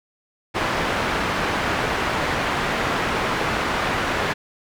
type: low-pass noise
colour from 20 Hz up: white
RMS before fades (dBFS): -23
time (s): 0.54-4.34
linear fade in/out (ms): 20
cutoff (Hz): 1700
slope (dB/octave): 12
effects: none